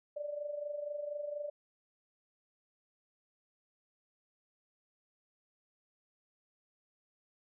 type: tone with amplitude modulation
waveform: sine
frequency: 587.3 Hz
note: D5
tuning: in tune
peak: -34 dBFS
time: 0.16-1.5 s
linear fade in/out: 10 ms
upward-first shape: sine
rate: 24.2 Hz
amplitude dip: 65%
effects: none